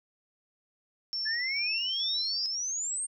sine tone with tremolo, 5420 Hz, E8, 47 cents sharp, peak -30 dBFS, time 1.13-2.46 s, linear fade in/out 0 ms, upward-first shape square, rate 2.3 Hz, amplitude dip 30%
sine exponential sweep, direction up, 1705 to 8800 Hz, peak -30 dBFS, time 1.25-3.07 s, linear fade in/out 20 ms
effects none

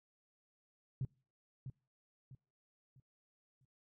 sine tone with echo, 130.81 Hz, C3, in tune, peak -33 dBFS, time 1.01-1.05 s, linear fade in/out 2 ms, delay 650 ms, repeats 4, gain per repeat -9 dB, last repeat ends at 3.65 s, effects noise-tail reverb RT60 0.4 s tail -26 dB re dry + tanh soft clip ceiling -30 dBFS

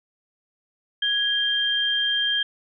sine tone pair together, 1661.2 / 3181 Hz, G#6 / G7, 0 / +25 cents, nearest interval major seventh, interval 1125 cents, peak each -26 / -21 dBFS, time 1.02-2.43 s, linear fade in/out 5 ms, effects none

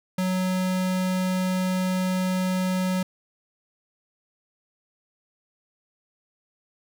square tone, 185 Hz, F#3, in tune, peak -23 dBFS, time 0.18-3.03 s, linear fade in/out 5 ms, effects none

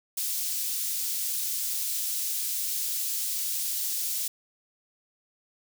white high-pass noise, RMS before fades -30 dBFS, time 0.17-4.28 s, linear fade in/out 5 ms, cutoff 4600 Hz, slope 12 dB/octave, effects none

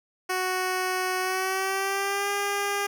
10% pulse tone with pitch glide, 370 to 403.5 Hz, F#4 to G#4, 0 to -50 cents, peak -17 dBFS, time 0.29-2.87 s, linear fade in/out 10 ms, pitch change +150 cents, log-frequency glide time 1.2-2.29 s, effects none

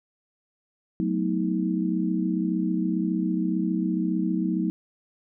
sine chord, B dominant seventh, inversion second, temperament equal with one note detuned, 185 / 220 / 246.9 / 318.6 Hz, F#3 / A3 / B3 / D#4, 0 / 0 / 0 / +41 cents, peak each -26 / -30 / -31 / -27 dBFS, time 1-4.7 s, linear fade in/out 0 ms, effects none

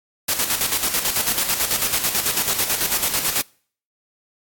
white noise with tremolo, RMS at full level -19 dBFS, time 0.28-3.42 s, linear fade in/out 10 ms, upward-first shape square, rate 9.1 Hz, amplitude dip 55%, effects noise-tail reverb RT60 0.5 s tail -26 dB re dry + AAC 64 kbps

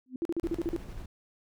sine tone with exponential growth, 255.3 Hz, C4, 42 cents flat, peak -31 dBFS, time 0.06-0.16 s, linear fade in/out 2 ms, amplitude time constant 21 ms
sine tone bursts, 336.4 Hz, E4, 35 cents sharp, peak -27 dBFS, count 8, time 0.22-0.763 s, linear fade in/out 0 ms, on 32 ms, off 41 ms
brown noise with tremolo, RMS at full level -40 dBFS, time 0.43-1.06 s, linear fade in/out 5 ms, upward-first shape square, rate 11 Hz, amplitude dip 25%
effects none

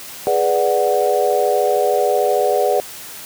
sine chord, G# half-diminished seventh, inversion none, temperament equal, 415.3 / 493.9 / 587.3 / 740 Hz, G#4 / B4 / D5 / F#5, 0 / 0 / 0 / 0 cents, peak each -19 dBFS, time 0.27-2.8 s, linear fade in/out 0 ms, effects white hiss -34 dBFS RMS until 3.25 s + high-pass 80 Hz 12 dB/octave

